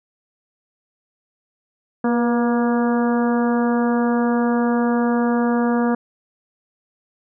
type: harmonic tone with a mistuned harmonic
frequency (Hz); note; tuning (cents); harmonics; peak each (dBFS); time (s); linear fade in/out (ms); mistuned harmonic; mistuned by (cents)
237.1; A#3; +30; 1 / 2 / 3 / 4 / 5 / 6 / 7; -17 / -23 / -27 / -29 / -31 / -33 / -34; 2.04-5.95; 5; 2; +30
effects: none